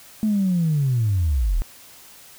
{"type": "linear sweep", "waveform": "sine", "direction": "down", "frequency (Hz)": [220, 32.7], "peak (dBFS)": -16, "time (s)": [0.23, 1.62], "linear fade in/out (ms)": 0, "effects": ["tanh soft clip ceiling -13 dBFS", "white hiss -46 dBFS RMS until 2.38 s"]}